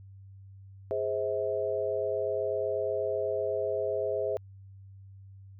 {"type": "chord", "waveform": "sine", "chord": "Ab augmented", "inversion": "none", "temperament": "equal with one note detuned", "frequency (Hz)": [415.3, 523.3, 643.8], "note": ["Ab4", "C5", "E5"], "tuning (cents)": [0, 0, -41], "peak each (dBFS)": -32, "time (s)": [0.91, 4.37], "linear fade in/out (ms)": 0, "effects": ["added 97 Hz sine -47 dBFS peak until 5.59 s"]}